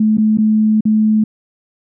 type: tone with dropouts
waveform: sine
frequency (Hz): 216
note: A3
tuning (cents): -32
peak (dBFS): -9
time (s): 0-1.24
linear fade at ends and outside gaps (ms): 5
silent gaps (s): 0.172-0.181 / 0.374-0.384 / 0.808-0.853
effects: none

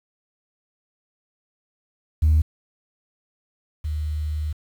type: tone pair in turn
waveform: sine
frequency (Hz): 77.5 / 76.26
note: D#2 / D#2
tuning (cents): -6 / -34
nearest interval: unison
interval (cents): 28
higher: first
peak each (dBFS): -12 / -23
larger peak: first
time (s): 2.22-2.42 / 3.84-4.53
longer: second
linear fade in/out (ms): 10
effects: tanh soft clip ceiling -11 dBFS + 8-bit

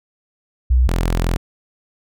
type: tone pair in turn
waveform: sine / sawtooth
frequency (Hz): 62.3 / 42.6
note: B1 / F1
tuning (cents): +16 / -42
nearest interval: perfect fifth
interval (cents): 658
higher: first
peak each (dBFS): -10 / -12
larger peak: first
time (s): 0.7-0.88 / 0.88-1.37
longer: second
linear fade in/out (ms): 10
effects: none

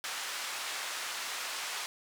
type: band-pass noise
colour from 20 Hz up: pink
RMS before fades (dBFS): -38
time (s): 0.04-1.86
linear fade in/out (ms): 0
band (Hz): 1100 to 8800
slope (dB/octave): 12
effects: none

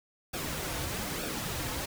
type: noise with flanger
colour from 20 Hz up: pink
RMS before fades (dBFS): -35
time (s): 0.33-1.86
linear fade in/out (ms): 10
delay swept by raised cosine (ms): 0.98 to 5.08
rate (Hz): 1.1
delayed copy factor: -0.55
effects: none

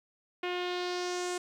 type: tone with low-pass filter sweep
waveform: sawtooth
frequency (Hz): 357.8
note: F4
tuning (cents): +42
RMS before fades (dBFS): -34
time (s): 0.43-1.38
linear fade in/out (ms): 5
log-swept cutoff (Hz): 2700 to 8200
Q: 2.4
effects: 11-bit

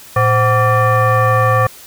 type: tone with frequency modulation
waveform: sine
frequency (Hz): 520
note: C5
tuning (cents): -11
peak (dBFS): -9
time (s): 0.16-1.67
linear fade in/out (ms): 5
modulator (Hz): 634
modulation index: 1.6
effects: white hiss -38 dBFS RMS until 1.86 s

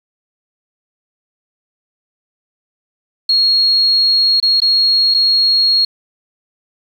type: tone with dropouts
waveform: sine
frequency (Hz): 4294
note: C8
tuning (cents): +44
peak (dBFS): -9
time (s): 3.29-5.85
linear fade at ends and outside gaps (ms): 5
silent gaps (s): 4.401-4.426 / 4.603-4.618 / 5.141-5.145
effects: 7-bit

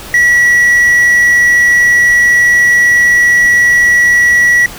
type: tone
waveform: triangle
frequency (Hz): 1936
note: B6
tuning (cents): -35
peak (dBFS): -3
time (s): 0.14-4.66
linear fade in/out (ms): 2
effects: pink hiss -28 dBFS RMS until 4.78 s

